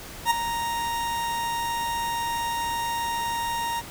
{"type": "tone with ADSR envelope", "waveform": "40% pulse", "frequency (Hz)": 932.3, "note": "A#5", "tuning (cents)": 0, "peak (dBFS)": -15, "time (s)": [0.25, 3.82], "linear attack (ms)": 57, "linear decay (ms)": 11, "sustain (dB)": -10, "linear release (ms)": 34, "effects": ["pink hiss -40 dBFS RMS until 3.9 s"]}